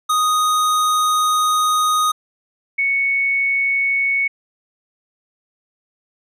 square / sine tone pair in turn, 1244.5 / 2217 Hz, D#6 / C#7, 0 / 0 cents, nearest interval minor seventh, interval 1000 cents, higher second, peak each -15 dBFS, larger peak neither, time 0.09-2.12 / 2.78-4.28 s, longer first, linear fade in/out 10 ms, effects resampled to 32000 Hz

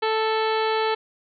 harmonic tone with a mistuned harmonic, 440 Hz, A4, in tune, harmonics 1 / 2 / 3 / 4 / 5 / 6 / 7 / 8 / 9 / 10, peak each -23 / -25 / -30 / -33 / -35 / -36 / -37 / -39 / -37 / -40 dBFS, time 0.02-0.95 s, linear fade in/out 10 ms, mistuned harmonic 8, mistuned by -56 cents, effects none

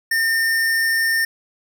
square tone, 1813 Hz, A#6, 49 cents flat, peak -17 dBFS, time 0.11-1.25 s, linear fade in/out 5 ms, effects none

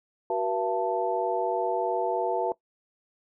sine tone cluster, 376.5 / 479.7 / 676 / 882 Hz, F#4 / A#4 / E5 / A5, +30 / +50 / +43 / +4 cents, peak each -30 dBFS, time 0.3-2.52 s, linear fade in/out 2 ms, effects noise-tail reverb RT60 0.1 s tail -18 dB re dry

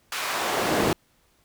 brown noise with high-pass filter sweep, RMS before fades -25 dBFS, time 0.12-0.93 s, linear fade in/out 2 ms, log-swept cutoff 1700 to 220 Hz, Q 0.85, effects pink hiss -64 dBFS RMS until 1.44 s

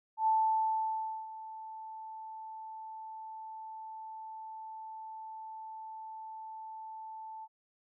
sine tone with ADSR envelope, 880 Hz, A5, in tune, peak -24 dBFS, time 0.17-7.48 s, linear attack 98 ms, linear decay 1000 ms, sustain -18 dB, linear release 45 ms, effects none

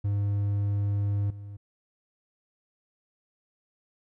triangle tone with level steps, 101.4 Hz, G#2, 41 cents flat, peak -22 / -36 dBFS, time 0.04-1.57 s, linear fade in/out 10 ms, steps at 1.3 s, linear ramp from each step 5 ms, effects none

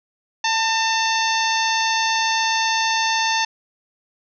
harmonic tone with a mistuned harmonic, 892 Hz, A5, 23 cents sharp, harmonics 1 / 2 / 3 / 4 / 5 / 6 / 7, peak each -21 / -24 / -26 / -27 / -28 / -29 / -29 dBFS, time 0.44-3.45 s, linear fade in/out 5 ms, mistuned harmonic 2, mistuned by +22 cents, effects none

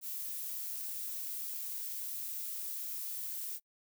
violet noise, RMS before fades -40 dBFS, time 0.01-3.6 s, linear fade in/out 50 ms, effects noise-tail reverb RT60 0.1 s tail -25 dB re dry

